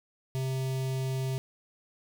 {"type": "tone with notch filter", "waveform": "square", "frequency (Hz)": 131.7, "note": "C3", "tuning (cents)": 12, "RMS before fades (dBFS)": -31, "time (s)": [0.35, 1.38], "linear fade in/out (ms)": 0, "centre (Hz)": 1400, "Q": 1, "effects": []}